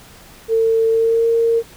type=tone with pitch glide; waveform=sine; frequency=450.2 to 460.2 Hz; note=A4 to A#4; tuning=+40 to -22 cents; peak=-12 dBFS; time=0.48-1.63 s; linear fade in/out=50 ms; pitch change=+38 cents; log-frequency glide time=0.9-1.27 s; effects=pink hiss -43 dBFS RMS until 1.76 s